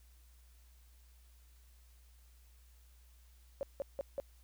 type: tone bursts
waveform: sine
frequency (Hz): 554.4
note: C#5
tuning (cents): 0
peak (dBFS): -34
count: 4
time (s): 3.61-4.2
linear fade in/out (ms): 0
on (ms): 20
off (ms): 170
effects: added 60 Hz sine -59 dBFS peak until 4.43 s + white hiss -70 dBFS RMS until 4.43 s